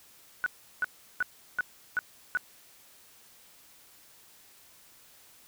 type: tone bursts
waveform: sine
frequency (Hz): 1480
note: F#6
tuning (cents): 0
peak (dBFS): -24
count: 6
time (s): 0.44-2.372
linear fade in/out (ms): 0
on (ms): 22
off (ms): 360
effects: white hiss -57 dBFS RMS until 5.47 s